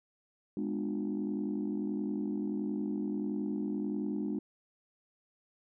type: chord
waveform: sine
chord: G# diminished seventh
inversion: none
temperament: just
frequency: 207.7 / 249.2 / 299 / 358.8 Hz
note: G#3 / B3 / D4 / F4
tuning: 0 / +16 / +31 / +47 cents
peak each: -34 / -39 / -35 / -40 dBFS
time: 0.57-4.39 s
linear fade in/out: 2 ms
effects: tanh soft clip ceiling -25 dBFS